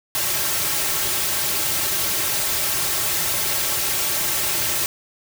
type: noise with comb filter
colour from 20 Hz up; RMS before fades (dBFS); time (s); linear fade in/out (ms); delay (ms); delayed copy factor
white; -22; 0.15-4.86; 0; 4.1; -0.75
effects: none